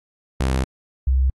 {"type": "tone pair in turn", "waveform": ["sawtooth", "sine"], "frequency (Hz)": [65.41, 65.41], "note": ["C2", "C2"], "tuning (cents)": [0, 0], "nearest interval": "unison", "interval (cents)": 0, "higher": "neither", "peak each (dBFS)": -14, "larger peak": "neither", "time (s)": [[0.4, 0.64], [1.07, 1.3]], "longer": "first", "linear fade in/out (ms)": 5, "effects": ["AAC 32 kbps"]}